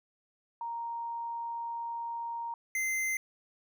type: tone pair in turn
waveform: sine / square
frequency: 932.3 / 2075 Hz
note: A#5 / C7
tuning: 0 / -15 cents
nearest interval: octave + major second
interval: 1385 cents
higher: second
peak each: -34 / -30 dBFS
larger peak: second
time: 0.61-2.54 / 2.75-3.17 s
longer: first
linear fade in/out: 2 ms
effects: none